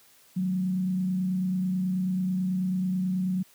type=tone with frequency modulation; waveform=sine; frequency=185 Hz; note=F#3; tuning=in tune; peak=-24 dBFS; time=0.36-3.43 s; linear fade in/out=10 ms; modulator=29.2 Hz; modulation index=0.32; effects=white hiss -58 dBFS RMS until 3.54 s + high-pass 80 Hz 12 dB/octave